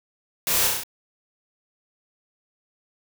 white noise with echo, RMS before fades -24 dBFS, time 0.47-0.67 s, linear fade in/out 0 ms, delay 33 ms, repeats 5, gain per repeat -2 dB, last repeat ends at 0.835 s, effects none

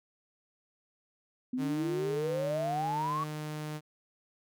sine exponential sweep, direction up, 246.9 to 1140 Hz, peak -30 dBFS, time 1.53-3.24 s, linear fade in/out 5 ms
sawtooth tone, 152.3 Hz, D#3, 37 cents flat, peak -32 dBFS, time 1.57-3.81 s, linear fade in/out 50 ms
effects none

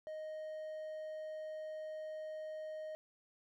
triangle tone, 622.3 Hz, D#5, in tune, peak -40 dBFS, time 0.07-2.95 s, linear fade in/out 0 ms, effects none

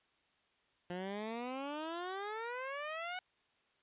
15% pulse exponential sweep, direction up, 174.4 to 745 Hz, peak -33 dBFS, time 0.9-3.19 s, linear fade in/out 2 ms, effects white hiss -74 dBFS RMS until 3.82 s + resampled to 8000 Hz

